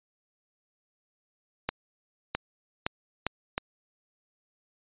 accelerating click train, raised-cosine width 0.3 ms, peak -11 dBFS, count 5, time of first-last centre 1.69-3.58 s, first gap 660 ms, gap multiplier 0.78, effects resampled to 8000 Hz

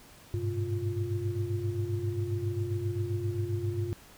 sine tone cluster, 99 / 106.5 / 127.1 / 350.4 Hz, G2 / G#2 / C3 / F4, +18 / +44 / -50 / +6 cents, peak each -32 / -34 / -39 / -35 dBFS, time 0.34-3.93 s, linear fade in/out 0 ms, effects pink hiss -54 dBFS RMS until 4.17 s

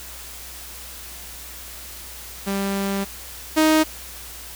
sawtooth tone pair in turn, 197.1 / 312.9 Hz, G3 / D#4, +10 / +10 cents, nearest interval minor sixth, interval 800 cents, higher second, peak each -18 / -10 dBFS, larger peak second, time 2.46-3.05 / 3.56-3.84 s, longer first, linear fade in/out 20 ms, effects added 60 Hz sine -43 dBFS peak until 4.55 s + white hiss -38 dBFS RMS until 4.55 s

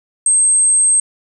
sine tone, 8372 Hz, C9, in tune, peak -9 dBFS, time 0.26-1 s, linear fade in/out 2 ms, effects none

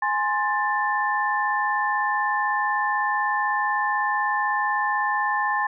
sine tone cluster, 833 / 1049 / 1769 Hz, G#5 / C6 / A6, +5 / +4 / +9 cents, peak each -25 dBFS, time 0.02-5.67 s, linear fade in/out 5 ms, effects none

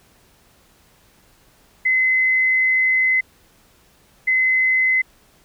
sine tone pair in turn, 2043 / 2043 Hz, C7 / C7, -42 / -42 cents, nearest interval unison, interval 0 cents, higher neither, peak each -14 dBFS, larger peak neither, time 1.85-3.21 / 4.27-5.02 s, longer first, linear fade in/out 10 ms, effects pink hiss -55 dBFS RMS until 5.44 s

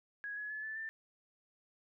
sine tone with pitch steps, 1661.2 / 1690.2 / 1719.8 / 1749.8 / 1780.4 Hz, G#6 / G#6 / A6 / A6 / A6, 0 / +30 / -40 / -10 / +20 cents, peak -39 dBFS, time 0.24-0.89 s, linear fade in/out 0 ms, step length 130 ms, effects none

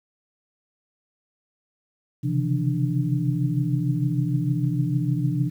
sine tone cluster, 131 / 137.6 / 155.5 / 168.7 / 296.5 Hz, C3 / C#3 / D#3 / E3 / D4, +2 / -12 / -1 / +40 / +17 cents, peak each -24 / -28 / -29 / -27 / -29 dBFS, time 2.23-5.5 s, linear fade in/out 20 ms, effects 9-bit

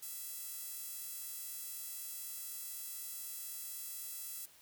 sawtooth tone with high-pass filter, 664 Hz, E5, 12 cents sharp, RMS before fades -45 dBFS, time 0.02-4.46 s, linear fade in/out 10 ms, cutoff 10000 Hz, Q 0.88, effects white hiss -62 dBFS RMS until 4.61 s

